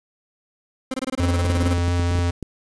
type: tone bursts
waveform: 30% pulse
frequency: 261.6 Hz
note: C4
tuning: in tune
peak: -20 dBFS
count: 16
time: 0.91-1.736 s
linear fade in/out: 5 ms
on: 31 ms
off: 22 ms
type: tone with vibrato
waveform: square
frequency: 87.31 Hz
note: F2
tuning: in tune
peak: -19 dBFS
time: 1.19-2.31 s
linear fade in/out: 10 ms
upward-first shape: triangle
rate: 4.4 Hz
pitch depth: 12 cents each way
type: clicks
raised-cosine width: 3 ms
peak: -16 dBFS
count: 12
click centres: 1.449 / 1.501 / 1.567 / 1.632 / 1.665 / 1.781 / 1.881 / 1.996 / 2.113 / 2.154 / 2.189 / 2.427 s
effects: resampled to 22050 Hz + 7-bit